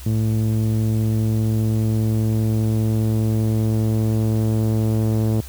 sawtooth tone with low-pass filter sweep, 110 Hz, A2, in tune, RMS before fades -19 dBFS, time 0.06-5.41 s, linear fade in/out 5 ms, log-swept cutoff 270 to 480 Hz, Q 0.79, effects added 65 Hz sine -34 dBFS peak until 5.48 s + white hiss -42 dBFS RMS until 5.48 s

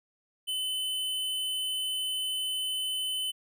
square tone, 3031 Hz, F#7, 41 cents sharp, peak -30 dBFS, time 0.47-3.32 s, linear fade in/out 20 ms, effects none

